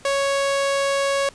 sawtooth tone, 554.4 Hz, C#5, in tune, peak -15 dBFS, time 0.05-1.29 s, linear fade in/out 2 ms, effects pink hiss -48 dBFS RMS until 1.34 s + resampled to 22050 Hz

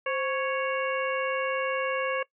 harmonic tone with a mistuned harmonic, 554.4 Hz, C#5, in tune, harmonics 1 / 2 / 3 / 4 / 5, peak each -29 / -32 / -34 / -35 / -36 dBFS, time 0.06-2.23 s, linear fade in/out 5 ms, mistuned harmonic 1, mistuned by -94 cents, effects noise-tail reverb RT60 0.1 s tail -21 dB re dry

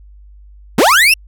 35% pulse linear sweep, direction up, 160 to 2794 Hz, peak -5 dBFS, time 0.78-1.14 s, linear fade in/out 5 ms, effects added 50 Hz sine -37 dBFS peak until 1.27 s

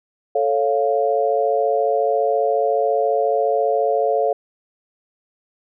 sine chord, A augmented, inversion none, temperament equal, 440 / 554.4 / 698.5 Hz, A4 / C#5 / E#5, 0 / 0 / 0 cents, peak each -20 dBFS, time 0.35-4.33 s, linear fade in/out 5 ms, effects none

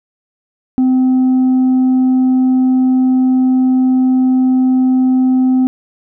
sine tone with tanh clipping, 257.4 Hz, C4, 28 cents flat, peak -9 dBFS, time 0.78-5.67 s, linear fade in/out 0 ms, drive 2 dB, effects none

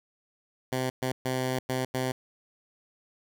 10% pulse tone bursts at uneven times, 128.9 Hz, C3, 26 cents flat, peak -19 dBFS, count 5, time 0.72-0.9 / 1.02-1.12 / 1.25-1.59 / 1.69-1.85 / 1.94-2.12 s, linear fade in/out 5 ms, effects none

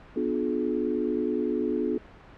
sine chord, B diminished seventh, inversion none, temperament just, 246.9 / 296.3 / 355.6 / 426.7 Hz, B3 / D4 / F4 / Ab4, 0 / +15 / +31 / +47 cents, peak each -30 dBFS, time 0.16-1.98 s, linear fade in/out 5 ms, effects pink hiss -49 dBFS RMS until 2.37 s + low-pass 2000 Hz 12 dB/octave

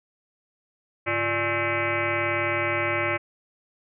sine tone with frequency modulation, 1317 Hz, E6, 2 cents flat, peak -22 dBFS, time 1.06-3.18 s, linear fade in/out 20 ms, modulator 243 Hz, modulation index 4.6, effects none

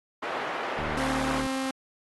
pink band-pass noise, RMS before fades -33 dBFS, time 0.22-1.42 s, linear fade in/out 10 ms, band 570 to 1700 Hz, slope 12 dB/octave
click train, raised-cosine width 3 ms, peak -25 dBFS, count 52, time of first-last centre 0.79-1.464 s, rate 75.7 Hz
sawtooth tone, 265.2 Hz, C4, 23 cents sharp, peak -24 dBFS, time 0.97-1.71 s, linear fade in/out 5 ms
effects AAC 32 kbps

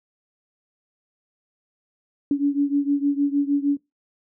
sine beating tone pair, 282.2 / 288.7 Hz, C#4 / D4, +31 / -30 cents, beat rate 6.5 Hz, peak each -20 / -22 dBFS, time 2.31-3.77 s, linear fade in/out 2 ms, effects noise-tail reverb RT60 0.2 s tail -20 dB re dry

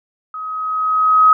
sine tone with level ramp, 1267 Hz, D#6, 31 cents sharp, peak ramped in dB -25 to -5 dBFS, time 0.34-1.33 s, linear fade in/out 2 ms, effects none

